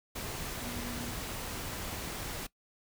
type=tone in noise; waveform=sine; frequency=240.6 Hz; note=B3; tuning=45 cents flat; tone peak=-41 dBFS; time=0.61-1.12 s; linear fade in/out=10 ms; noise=pink; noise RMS=-39 dBFS; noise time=0.15-2.47 s; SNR=-5 dB; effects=noise-tail reverb RT60 0.1 s tail -20 dB re dry